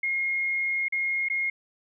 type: tone with dropouts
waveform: sine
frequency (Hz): 2146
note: C7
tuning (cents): +43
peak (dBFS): -24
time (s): 0.03-1.5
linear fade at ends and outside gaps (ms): 5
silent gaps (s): 0.884-0.923 / 1.286-1.299
effects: none